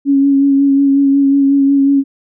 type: tone with vibrato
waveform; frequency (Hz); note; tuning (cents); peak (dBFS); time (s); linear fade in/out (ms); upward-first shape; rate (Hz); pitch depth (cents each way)
sine; 277.2; C#4; 0; -7; 0.05-2.04; 50; sine; 5.5; 21
effects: none